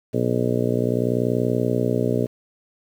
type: harmonic tone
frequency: 60.6 Hz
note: B1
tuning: 32 cents flat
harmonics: 2 / 3 / 4 / 5 / 6 / 7 / 8 / 9 / 10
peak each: -25 / -29 / -25 / -29 / -29 / -25 / -29 / -31 / -31 dBFS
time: 0.13-2.27 s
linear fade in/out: 20 ms
effects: 8-bit